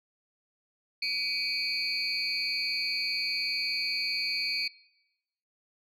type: tone cluster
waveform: sine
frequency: 2287 / 2486 / 4261 / 4561 Hz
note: D7 / D#7 / C8 / C#8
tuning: -47 / -2 / +31 / +49 cents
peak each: -33 / -35 / -33 / -31 dBFS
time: 1.02-4.68 s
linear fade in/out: 5 ms
effects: noise-tail reverb RT60 0.9 s tail -22 dB re dry + tanh soft clip ceiling -22 dBFS